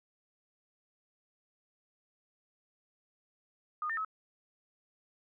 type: tone with pitch steps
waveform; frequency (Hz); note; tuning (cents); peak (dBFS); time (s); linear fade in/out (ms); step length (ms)
sine; 1227 / 1804 / 1287; D#6 / A6 / E6; -25 / +43 / -42; -32; 3.82-4.048; 2; 76
effects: none